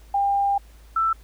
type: tone pair in turn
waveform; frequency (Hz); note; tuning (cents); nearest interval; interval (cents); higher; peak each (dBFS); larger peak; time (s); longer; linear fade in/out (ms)
sine; 799 / 1327.9; G5 / E6; +33 / +12; major sixth; 879; second; -18; neither; 0.14-0.58 / 0.96-1.13; first; 5
effects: added 54 Hz sine -45 dBFS peak until 1.23 s + pink hiss -56 dBFS RMS until 1.23 s